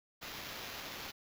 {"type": "noise with sample-and-hold", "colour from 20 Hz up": "blue", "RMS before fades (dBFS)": -45, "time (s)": [0.21, 1.12], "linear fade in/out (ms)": 20, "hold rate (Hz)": 8820, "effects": []}